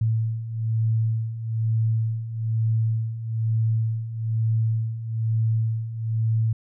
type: beating tone pair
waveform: sine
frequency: 111.2 / 112.3 Hz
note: A2 / A2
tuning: +19 / +36 cents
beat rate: 1.1 Hz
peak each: -27 / -22 dBFS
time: 0.01-6.53 s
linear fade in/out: 5 ms
effects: none